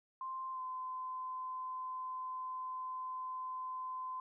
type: tone with pitch glide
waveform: sine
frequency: 1046.5 to 1027.3 Hz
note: C6 to C6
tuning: 0 to -32 cents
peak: -39 dBFS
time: 0.21-4.2 s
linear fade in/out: 2 ms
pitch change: -32 cents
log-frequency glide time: 0.52-0.6 s
effects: none